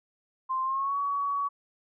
sine tone with pitch glide, 1046.5 to 1128.1 Hz, C6 to C#6, 0 to +30 cents, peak -26 dBFS, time 0.49-1.49 s, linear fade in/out 20 ms, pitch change +130 cents, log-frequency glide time 0.63-0.96 s, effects none

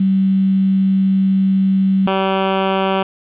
sine / 10% pulse tone pair in turn, 192 / 192 Hz, G3 / G3, -36 / -36 cents, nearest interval unison, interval 0 cents, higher neither, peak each -11 / -6 dBFS, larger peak second, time 0-2.07 / 2.07-3.03 s, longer first, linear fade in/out 5 ms, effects resampled to 8000 Hz + 7-bit

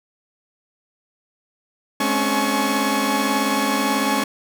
sawtooth tone cluster, 211.5 / 263.3 / 281.6 / 850 / 1107 Hz, G#3 / C4 / C#4 / G#5 / C#6, +32 / +11 / +27 / +40 / -3 cents, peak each -21 dBFS, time 2-4.24 s, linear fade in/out 5 ms, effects none

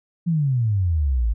sine exponential sweep, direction down, 175.8 to 51.91 Hz, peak -17 dBFS, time 0.26-1.34 s, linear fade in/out 20 ms, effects none

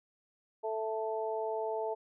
harmonic tone, 220 Hz, A3, in tune, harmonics 2 / 3 / 4, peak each -35 / -37 / -38 dBFS, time 0.63-1.95 s, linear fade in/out 20 ms, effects none

